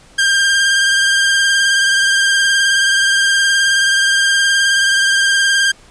sawtooth tone with vibrato, 1594 Hz, G6, 28 cents sharp, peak -7 dBFS, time 0.18-5.72 s, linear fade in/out 10 ms, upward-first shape sine, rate 19 Hz, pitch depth 24 cents each way, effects pink hiss -45 dBFS RMS until 5.9 s + resampled to 22050 Hz

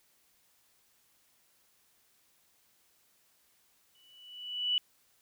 sine tone with exponential growth, 2960 Hz, F#7, in tune, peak -24 dBFS, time 3.95-4.78 s, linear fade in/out 1 ms, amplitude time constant 180 ms, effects white hiss -69 dBFS RMS until 5.21 s

